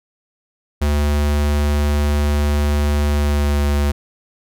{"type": "tone with pitch glide", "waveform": "square", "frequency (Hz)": [73.3, 72.17], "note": ["D2", "D2"], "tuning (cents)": [-3, -30], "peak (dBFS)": -15, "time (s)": [0.81, 3.92], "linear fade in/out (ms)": 10, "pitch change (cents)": -27, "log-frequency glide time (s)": [3.08, 3.63], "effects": []}